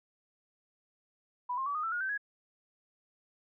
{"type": "tone with pitch steps", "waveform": "sine", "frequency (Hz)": [986, 1062.9, 1145.8, 1235.1, 1331.4, 1435.3, 1547.2, 1667.9], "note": ["B5", "C6", "D6", "D#6", "E6", "F6", "G6", "G#6"], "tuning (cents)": [-3, 27, -43, -13, 17, 47, -23, 7], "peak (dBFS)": -31, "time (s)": [1.49, 2.178], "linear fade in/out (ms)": 10, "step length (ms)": 86, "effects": []}